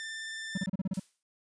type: tone with vibrato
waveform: sawtooth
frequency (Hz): 1782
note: A6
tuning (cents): +22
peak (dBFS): -34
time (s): 0-0.66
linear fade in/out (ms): 0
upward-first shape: triangle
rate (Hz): 19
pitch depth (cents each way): 14
type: tone bursts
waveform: triangle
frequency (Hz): 190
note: F#3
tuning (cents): +46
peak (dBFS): -26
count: 8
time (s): 0.55-0.997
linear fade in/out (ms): 5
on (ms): 27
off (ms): 33
type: noise with exponential decay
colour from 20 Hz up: blue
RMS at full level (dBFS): -43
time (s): 0.94-1.23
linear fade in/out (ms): 2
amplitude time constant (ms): 61
effects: resampled to 22050 Hz